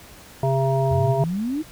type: harmonic tone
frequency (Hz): 134.4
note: C3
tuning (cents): +47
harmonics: 1 / 3 / 5 / 7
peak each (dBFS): -20 / -25 / -23 / -29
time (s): 0.43-1.24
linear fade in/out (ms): 2
type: exponential sweep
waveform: sine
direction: up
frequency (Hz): 82.41 to 327.4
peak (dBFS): -22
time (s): 0.9-1.63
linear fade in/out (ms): 20
effects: pink hiss -45 dBFS RMS until 1.71 s